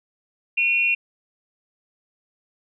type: tone pair together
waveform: sine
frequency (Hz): 2440 / 2739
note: D#7 / F7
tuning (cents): -34 / -34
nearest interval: major second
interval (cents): 200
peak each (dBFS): -20 / -20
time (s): 0.57-0.95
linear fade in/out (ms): 10
effects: none